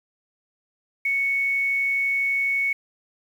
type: tone with quantisation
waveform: sine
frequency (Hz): 2217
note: C#7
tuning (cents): 0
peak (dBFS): -20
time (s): 1.05-2.73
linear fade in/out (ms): 5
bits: 8
effects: none